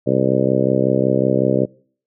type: harmonic tone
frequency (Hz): 65.41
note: C2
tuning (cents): 0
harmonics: 2 / 3 / 4 / 5 / 6 / 7 / 8 / 9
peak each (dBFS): -22 / -22 / -22 / -22 / -22 / -22 / -22 / -22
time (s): 0.06-1.66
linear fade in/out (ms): 20
effects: noise-tail reverb RT60 0.5 s tail -24 dB re dry